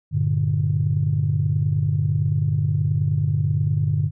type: chord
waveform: sine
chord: G minor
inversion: none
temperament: equal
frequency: 98 / 116.54 / 146.83 Hz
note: G2 / Bb2 / D3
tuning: 0 / 0 / 0 cents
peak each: -22 / -24 / -20 dBFS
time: 0.11-4.11 s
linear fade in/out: 50 ms
effects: tanh soft clip ceiling -9 dBFS